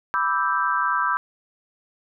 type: chord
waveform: sine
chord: E minor seventh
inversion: second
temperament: equal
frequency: 987.8 / 1174.7 / 1318.5 / 1568 Hz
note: B5 / D6 / E6 / G6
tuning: 0 / 0 / 0 / 0 cents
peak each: -25 dBFS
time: 0.14-1.17 s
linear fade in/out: 0 ms
effects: none